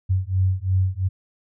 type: beating tone pair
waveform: sine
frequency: 92.5 / 95.4 Hz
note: F#2 / G2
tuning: 0 / -47 cents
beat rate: 2.9 Hz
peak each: -21 dBFS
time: 0.09-1.09 s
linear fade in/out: 20 ms
effects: none